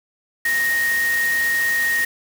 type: tone in noise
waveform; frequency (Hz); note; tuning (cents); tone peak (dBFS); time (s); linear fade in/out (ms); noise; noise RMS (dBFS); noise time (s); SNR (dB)
sine; 1864.7; A#6; 0; -17; 0.45-2.05; 5; white; -29; 0.45-2.05; +9
effects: none